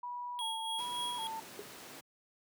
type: tone with vibrato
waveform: sine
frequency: 932.3 Hz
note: A#5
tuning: in tune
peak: -38 dBFS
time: 0.03-1.4 s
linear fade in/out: 5 ms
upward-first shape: square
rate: 1.3 Hz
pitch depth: 77 cents each way
type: tone with tremolo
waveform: square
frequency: 3300 Hz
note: G#7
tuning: 12 cents flat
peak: -36 dBFS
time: 0.39-1.27 s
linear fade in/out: 0 ms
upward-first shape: sine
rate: 3.5 Hz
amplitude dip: 50%
type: noise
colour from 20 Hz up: pink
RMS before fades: -49 dBFS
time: 0.78-2.01 s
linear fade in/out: 10 ms
type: tone with exponential decay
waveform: sine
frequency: 411 Hz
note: G#4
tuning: 18 cents flat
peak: -36 dBFS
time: 1.59-1.67 s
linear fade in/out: 1 ms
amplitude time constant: 16 ms
effects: high-pass 200 Hz 12 dB/octave